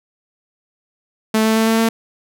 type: tone with pitch steps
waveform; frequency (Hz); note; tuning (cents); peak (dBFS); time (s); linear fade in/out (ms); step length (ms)
sawtooth; 219 / 220.8 / 222.6 / 224.4 / 226.2; A3 / A3 / A3 / A3 / A3; -8 / +6 / +20 / +34 / +48; -9; 1.34-1.89; 5; 110
effects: none